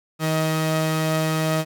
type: tone pair together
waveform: sawtooth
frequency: 158.4 / 631 Hz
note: D#3 / D#5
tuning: +31 / +24 cents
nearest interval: 2 octaves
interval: 2393 cents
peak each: -17 / -22 dBFS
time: 0.19-1.65 s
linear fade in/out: 50 ms
effects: none